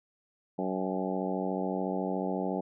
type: harmonic tone with a mistuned harmonic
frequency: 93.9 Hz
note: F#2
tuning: 26 cents sharp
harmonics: 2 / 3 / 4 / 5 / 6 / 7 / 8 / 9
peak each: -34 / -36 / -37 / -38 / -39 / -39 / -40 / -41 dBFS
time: 0.58-2.61 s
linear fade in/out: 10 ms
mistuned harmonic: 8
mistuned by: +39 cents
effects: none